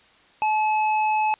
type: tone with tanh clipping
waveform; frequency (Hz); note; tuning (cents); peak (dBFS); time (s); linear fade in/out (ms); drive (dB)
sine; 860; A5; -40; -21; 0.42-1.34; 0; 17
effects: white hiss -55 dBFS RMS until 1.39 s + resampled to 8000 Hz